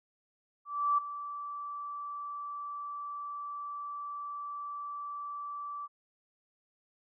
sine tone with ADSR envelope, 1161 Hz, D6, 20 cents flat, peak -23 dBFS, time 0.65-5.88 s, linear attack 330 ms, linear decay 8 ms, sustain -14 dB, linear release 34 ms, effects none

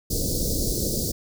pink band-stop noise, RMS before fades -25 dBFS, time 0.1-1.12 s, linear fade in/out 10 ms, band 550 to 4400 Hz, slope 48 dB/octave, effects none

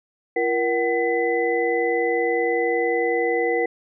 sine tone cluster, 342 / 472.8 / 753 / 2008 Hz, F4 / A#4 / F#5 / B6, -36 / +24 / +30 / +28 cents, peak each -26 / -21 / -27 / -26 dBFS, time 0.36-3.66 s, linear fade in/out 5 ms, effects none

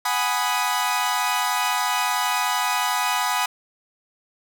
sawtooth chord, G# minor seventh, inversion third, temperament equal, 740 / 830.6 / 987.8 / 1244.5 Hz, F#5 / G#5 / B5 / D#6, 0 / 0 / 0 / 0 cents, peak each -24 / -23 / -21 / -23 dBFS, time 0.05-3.46 s, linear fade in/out 5 ms, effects none

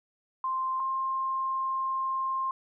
sine tone pair in turn, 1046.5 / 1058.7 Hz, C6 / C6, 0 / +20 cents, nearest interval unison, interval 20 cents, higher second, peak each -27 dBFS, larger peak neither, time 0.44-0.8 / 0.8-2.51 s, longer second, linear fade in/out 2 ms, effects none

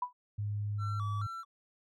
sine tone with exponential decay, 987.8 Hz, B5, in tune, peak -27 dBFS, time 0.02-0.13 s, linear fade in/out 5 ms, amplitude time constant 23 ms
sine tone, 103.6 Hz, G#2, 4 cents flat, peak -32 dBFS, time 0.38-1.27 s, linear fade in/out 10 ms
triangle tone with vibrato, 1244.5 Hz, D#6, in tune, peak -37 dBFS, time 0.78-1.45 s, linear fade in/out 50 ms, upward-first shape square, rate 2.3 Hz, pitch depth 140 cents each way
effects none

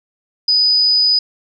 sine tone, 4978 Hz, D#8, in tune, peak -10 dBFS, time 0.48-1.19 s, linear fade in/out 5 ms, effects none

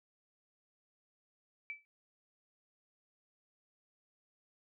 sine tone with exponential decay, 2313 Hz, D7, 27 cents flat, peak -36 dBFS, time 1.7-1.85 s, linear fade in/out 0 ms, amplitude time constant 32 ms, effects none

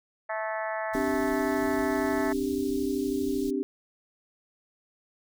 harmonic tone, 218.3 Hz, A3, 13 cents flat, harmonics 3 / 4 / 5 / 6 / 7 / 8 / 9 / 10, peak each -32 / -35 / -40 / -40 / -45 / -37 / -41 / -49 dBFS, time 0.29-2.33 s, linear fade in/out 10 ms
pink band-stop noise, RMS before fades -44 dBFS, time 0.93-3.51 s, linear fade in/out 10 ms, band 130 to 3600 Hz, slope 24 dB/octave
sine chord, C suspended second, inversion none, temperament just, 261.6 / 294.3 / 392.4 Hz, C4 / D4 / G4, 0 / +4 / +2 cents, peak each -30 dBFS, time 0.95-3.63 s, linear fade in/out 0 ms
effects none

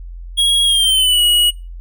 square tone with pitch glide, 3304 to 2910 Hz, G#7 to F#7, -10 to -29 cents, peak -11 dBFS, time 0.37-1.51 s, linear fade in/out 20 ms, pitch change -219 cents, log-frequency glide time 0.64-1.22 s, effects noise-tail reverb RT60 0.3 s tail -24 dB re dry + added 43 Hz sine -28 dBFS peak until 1.8 s

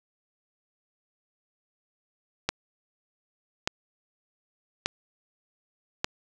click train, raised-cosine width 0.2 ms, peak -7 dBFS, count 4, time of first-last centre 2.49-6.045 s, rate 0.844 Hz, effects none

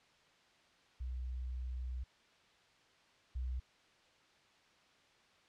sine tone pair in turn, 62.6 / 62.84 Hz, B1 / B1, +24 / +31 cents, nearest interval unison, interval 7 cents, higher second, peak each -38 / -36 dBFS, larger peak second, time 1-2.04 / 3.35-3.6 s, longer first, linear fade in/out 10 ms, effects white hiss -67 dBFS RMS until 5.48 s + low-pass 4000 Hz 12 dB/octave

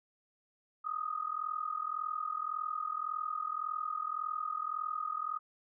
sine tone with amplitude modulation, 1244.5 Hz, D#6, in tune, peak -30 dBFS, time 0.84-5.39 s, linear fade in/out 20 ms, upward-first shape sine, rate 41.8 Hz, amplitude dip 85%, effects none

